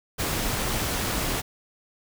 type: noise with amplitude modulation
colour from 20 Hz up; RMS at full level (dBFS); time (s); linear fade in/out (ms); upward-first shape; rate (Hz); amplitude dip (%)
pink; -25; 0.18-1.42; 20; sine; 247; 45
effects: none